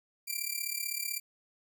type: tone with amplitude modulation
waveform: 5% pulse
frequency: 2355 Hz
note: D7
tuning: 4 cents sharp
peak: -20 dBFS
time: 0.27-1.2 s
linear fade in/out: 20 ms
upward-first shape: sine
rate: 35.8 Hz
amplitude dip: 80%
effects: none